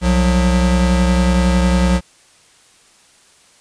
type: tone pair together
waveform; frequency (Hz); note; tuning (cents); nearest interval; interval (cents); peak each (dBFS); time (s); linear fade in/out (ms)
square; 63.64 / 180; C2 / F#3; -47 / -47; octave + tritone; 1800; -15; 0.01-2.01; 50
effects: white hiss -50 dBFS RMS until 3.6 s + resampled to 22050 Hz